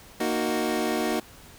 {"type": "chord", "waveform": "25% pulse", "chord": "D# minor", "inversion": "second", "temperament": "equal with one note detuned", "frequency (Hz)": [233.1, 309.3, 370], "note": ["A#3", "D#4", "F#4"], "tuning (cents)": [0, -10, 0], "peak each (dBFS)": -25, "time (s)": [0.2, 1.2], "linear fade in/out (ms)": 5, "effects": ["pink hiss -49 dBFS RMS until 1.58 s"]}